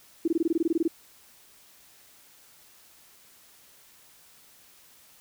sine tone bursts, 329.6 Hz, E4, in tune, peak -20 dBFS, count 13, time 0.25-0.879 s, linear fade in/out 5 ms, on 29 ms, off 21 ms, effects white hiss -56 dBFS RMS until 5.2 s

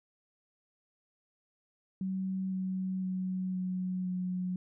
sine tone with pitch steps, 189.3 / 187.56 / 185.83 / 184.12 / 182.43 Hz, F#3 / F#3 / F#3 / F#3 / F#3, +40 / +24 / +8 / -8 / -24 cents, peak -31 dBFS, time 2.01-4.56 s, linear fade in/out 2 ms, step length 510 ms, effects none

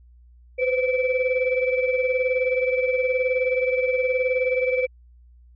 sine tone cluster, 504 / 523 / 2316 Hz, B4 / C5 / D7, +35 / -1 / -25 cents, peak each -21 / -25 / -26 dBFS, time 0.58-4.87 s, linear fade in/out 20 ms, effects tanh soft clip ceiling -10 dBFS + added 60 Hz sine -48 dBFS peak until 5.55 s

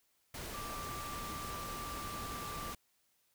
sine tone in noise, 1174.7 Hz, D6, in tune, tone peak -43 dBFS, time 0.54-2.73 s, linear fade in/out 5 ms, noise pink, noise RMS -44 dBFS, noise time 0.34-2.75 s, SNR -2 dB, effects white hiss -75 dBFS RMS until 3.34 s

